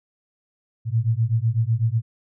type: beating tone pair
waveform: sine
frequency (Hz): 110 / 118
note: A2 / A#2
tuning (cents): 0 / +22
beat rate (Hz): 8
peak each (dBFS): -21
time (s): 0.85-2.02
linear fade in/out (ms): 50
effects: none